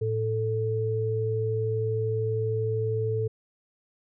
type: tone pair together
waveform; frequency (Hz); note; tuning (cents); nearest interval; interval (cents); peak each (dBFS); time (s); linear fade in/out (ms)
sine; 110.89 / 440; A2 / A4; +14 / 0; 2 octaves; 2386; -27; 0.01-3.28; 10
effects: none

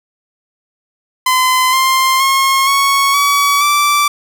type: tone with pitch steps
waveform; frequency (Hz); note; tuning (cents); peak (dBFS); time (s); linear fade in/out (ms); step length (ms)
sawtooth; 1024 / 1051 / 1078.6 / 1107 / 1136.2 / 1166.1; C6 / C6 / C#6 / C#6 / C#6 / D6; -38 / +7 / -48 / -3 / +42 / -13; -6; 1.26-4.08; 5; 470
effects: none

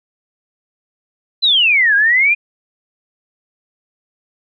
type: exponential two-way sweep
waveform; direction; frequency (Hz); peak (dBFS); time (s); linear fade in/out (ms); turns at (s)
sine; down then up; 4100 to 1599 to 2471; -9; 1.42-2.35; 20; 1.95
effects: none

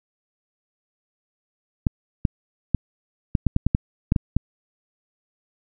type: clicks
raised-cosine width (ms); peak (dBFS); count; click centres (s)
5; -5; 11; 1.868 / 2.252 / 2.747 / 3.352 / 3.467 / 3.564 / 3.666 / 3.749 / 4.121 / 4.162 / 4.366
effects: none

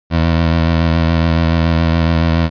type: tone with vibrato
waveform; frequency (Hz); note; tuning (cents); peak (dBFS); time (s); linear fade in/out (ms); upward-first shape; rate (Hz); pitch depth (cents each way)
20% pulse; 82.41; E2; 0; -6; 0.1-2.5; 50; sine; 7.1; 33
effects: resampled to 11025 Hz

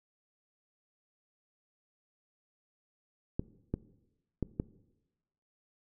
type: clicks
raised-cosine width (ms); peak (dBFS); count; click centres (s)
3; -18; 4; 3.395 / 3.74 / 4.427 / 4.599
effects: noise-tail reverb RT60 1.0 s tail -19 dB re dry

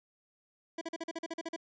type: tone bursts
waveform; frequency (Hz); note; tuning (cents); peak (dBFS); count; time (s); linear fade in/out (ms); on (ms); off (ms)
25% pulse; 329.6; E4; 0; -32; 11; 0.78-1.563; 5; 33; 42
effects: resampled to 16000 Hz + 12-bit

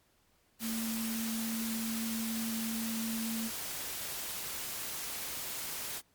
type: tone in noise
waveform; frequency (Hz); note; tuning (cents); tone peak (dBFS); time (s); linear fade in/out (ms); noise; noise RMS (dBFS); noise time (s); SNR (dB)
sine; 225.6; A3; +44; -34; 0.6-3.51; 50; white; -39; 0.59-6.02; +2
effects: pink hiss -70 dBFS RMS until 6.14 s + MP3 96 kbps

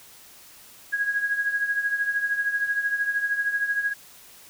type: tone with tremolo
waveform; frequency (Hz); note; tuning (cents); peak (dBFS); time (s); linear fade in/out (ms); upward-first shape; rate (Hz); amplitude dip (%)
sine; 1650; G#6; -12; -19; 0.92-3.94; 20; triangle; 13; 75
effects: white hiss -49 dBFS RMS until 4.49 s

